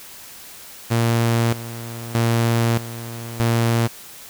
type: tone with tremolo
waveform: sawtooth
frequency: 116.2 Hz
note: A#2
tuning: 5 cents flat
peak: -12 dBFS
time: 0.9-3.88 s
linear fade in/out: 20 ms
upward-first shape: square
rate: 0.8 Hz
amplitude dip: 80%
effects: white hiss -40 dBFS RMS until 4.29 s